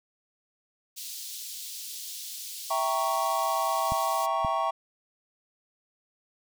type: high-pass noise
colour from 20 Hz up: pink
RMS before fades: -39 dBFS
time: 0.96-4.27 s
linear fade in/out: 20 ms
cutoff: 3700 Hz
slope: 24 dB/octave
type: chord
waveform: triangle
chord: E diminished seventh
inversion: none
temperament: equal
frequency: 659.3 / 784 / 932.3 / 1108.7 Hz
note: E5 / G5 / Bb5 / Db6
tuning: 0 / 0 / 0 / 0 cents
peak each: -29 / -29 / -30 / -27 dBFS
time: 2.7-4.71 s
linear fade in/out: 10 ms
type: clicks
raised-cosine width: 5 ms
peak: -21 dBFS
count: 2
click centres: 3.921 / 4.448 s
effects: none